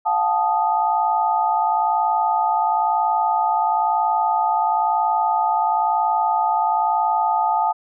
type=tone cluster; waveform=sine; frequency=710 / 771 / 871 / 1239 Hz; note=F5 / G5 / A5 / D#6; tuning=+28 / -29 / -18 / -8 cents; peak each=-24 / -25 / -18 / -25 dBFS; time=0.05-7.73 s; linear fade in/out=20 ms; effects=none